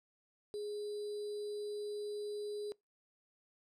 sine tone with sample-and-hold, 415.3 Hz, G#4, in tune, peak -38 dBFS, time 0.54-2.72 s, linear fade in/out 0 ms, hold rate 4410 Hz, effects noise-tail reverb RT60 0.2 s tail -23 dB re dry + low-pass 9000 Hz 12 dB/octave

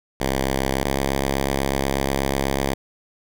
5% pulse tone pair in turn, 66.8 / 68.16 Hz, C2 / C#2, +36 / -29 cents, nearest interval unison, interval 35 cents, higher second, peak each -9 dBFS, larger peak neither, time 0.2-0.84 / 0.84-2.74 s, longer second, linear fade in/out 5 ms, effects none

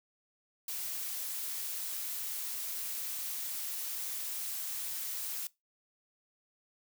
blue noise, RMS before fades -38 dBFS, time 0.68-5.47 s, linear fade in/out 2 ms, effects noise-tail reverb RT60 0.2 s tail -21 dB re dry

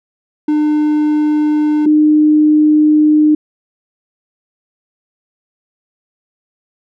triangle / sine tone pair in turn, 301.5 / 303.9 Hz, D4 / D#4, +46 / -41 cents, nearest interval unison, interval 13 cents, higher second, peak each -8 / -6 dBFS, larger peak second, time 0.48-1.86 / 1.86-3.35 s, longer second, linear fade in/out 5 ms, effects none

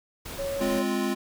pink noise, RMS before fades -38 dBFS, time 0.25-0.8 s, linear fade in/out 10 ms
sine tone, 554.4 Hz, C#5, in tune, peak -28 dBFS, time 0.38-0.83 s, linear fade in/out 20 ms
square chord, F minor, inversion first, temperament equal, 207.7 / 261.6 / 349.2 Hz, Ab3 / C4 / F4, 0 / 0 / 0 cents, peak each -30 dBFS, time 0.6-1.15 s, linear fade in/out 20 ms
effects none

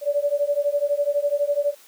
sine beating tone pair, 571 / 583 Hz, D5 / D5, -49 / -13 cents, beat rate 12 Hz, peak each -22 dBFS, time 0.01-1.75 s, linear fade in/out 50 ms, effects white hiss -51 dBFS RMS until 1.87 s + high-pass 300 Hz 12 dB/octave

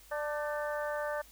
harmonic tone with a mistuned harmonic, 296.1 Hz, D4, 14 cents sharp, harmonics 2 / 3 / 4 / 5 / 6, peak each -34 / -41 / -42 / -42 / -43 dBFS, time 0.11-1.22 s, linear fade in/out 10 ms, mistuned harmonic 5, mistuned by +45 cents, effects added 50 Hz sine -59 dBFS peak until 1.31 s + white hiss -58 dBFS RMS until 1.31 s

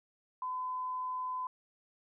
sine tone, 1014 Hz, B5, 45 cents sharp, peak -34 dBFS, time 0.42-1.47 s, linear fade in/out 2 ms, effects none

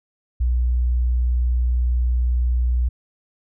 sine tone, 61 Hz, B1, 21 cents flat, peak -16 dBFS, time 0.4-2.89 s, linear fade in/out 10 ms, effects none

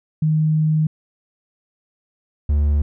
sine / triangle tone pair in turn, 155.56 / 73.23 Hz, D#3 / D2, 0 / -4 cents, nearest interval octave + minor second, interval 1304 cents, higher first, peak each -14 / -12 dBFS, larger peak second, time 0.22-0.87 / 2.49-2.82 s, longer first, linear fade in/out 5 ms, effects none

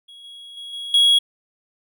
triangle tone with level steps, 3322 Hz, G#7, in tune, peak -39 / -36 / -31 / -27 / -10 dBFS, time 0.08-1.19 s, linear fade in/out 10 ms, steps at 0.24 / 0.57 / 0.73 / 0.94 s, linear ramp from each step 2 ms, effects none

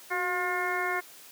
harmonic tone with a mistuned harmonic, 357.1 Hz, F4, 39 cents sharp, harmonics 1 / 2 / 3 / 4 / 5 / 6, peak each -34 / -34 / -34 / -34 / -34 / -34 dBFS, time 0.1-1.01 s, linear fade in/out 20 ms, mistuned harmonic 1, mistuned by +53 cents, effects white hiss -50 dBFS RMS until 1.31 s + high-pass 200 Hz 12 dB/octave

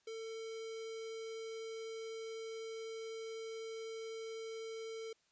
square tone with notch filter, 448 Hz, A4, 31 cents sharp, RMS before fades -45 dBFS, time 0.07-5.13 s, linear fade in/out 5 ms, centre 1100 Hz, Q 1.1, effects white hiss -75 dBFS RMS until 5.31 s + resampled to 16000 Hz

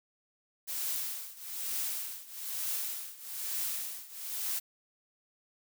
blue noise with tremolo, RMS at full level -33 dBFS, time 0.67-4.6 s, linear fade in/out 20 ms, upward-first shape triangle, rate 1.1 Hz, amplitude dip 90%, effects none

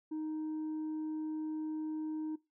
sine tone with tanh clipping, 311.1 Hz, D#4, in tune, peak -36 dBFS, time 0.11-2.36 s, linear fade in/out 10 ms, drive 2 dB, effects noise-tail reverb RT60 0.2 s tail -19 dB re dry

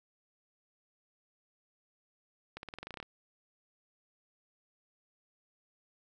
accelerating click train, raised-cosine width 0.3 ms, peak -26 dBFS, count 12, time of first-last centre 2.57-3.028 s, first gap 61 ms, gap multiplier 0.92, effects none

